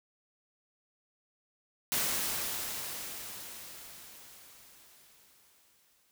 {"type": "noise with exponential decay", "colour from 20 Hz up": "white", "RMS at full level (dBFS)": -30, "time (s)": [1.92, 6.11], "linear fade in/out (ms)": 0, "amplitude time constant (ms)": 910, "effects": []}